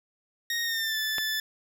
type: tone with pitch glide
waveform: 20% pulse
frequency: 1864.7 to 1749.9 Hz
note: A#6 to A6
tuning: 0 to -10 cents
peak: -22 dBFS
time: 0.5-1.4 s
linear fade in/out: 2 ms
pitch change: -110 cents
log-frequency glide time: 0.63-0.98 s
type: click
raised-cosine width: 0.3 ms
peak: -16 dBFS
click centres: 1.183 s
effects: none